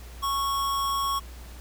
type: tone with amplitude modulation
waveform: square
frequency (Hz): 1104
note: C#6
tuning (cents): -7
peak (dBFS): -24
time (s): 0.22-1.2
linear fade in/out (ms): 20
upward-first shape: sine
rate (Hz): 263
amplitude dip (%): 30
effects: added 60 Hz sine -40 dBFS peak until 1.6 s + pink hiss -49 dBFS RMS until 1.6 s